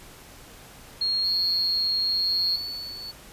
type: tone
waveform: sine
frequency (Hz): 4265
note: C8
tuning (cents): +32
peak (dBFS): -22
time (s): 1.01-2.56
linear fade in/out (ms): 5
type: tone with tremolo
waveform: triangle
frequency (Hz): 4441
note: C#8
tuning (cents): +2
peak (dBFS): -27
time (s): 1.23-3.12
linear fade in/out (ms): 20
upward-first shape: triangle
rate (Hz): 1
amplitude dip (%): 60
effects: pink hiss -47 dBFS RMS until 3.32 s + resampled to 32000 Hz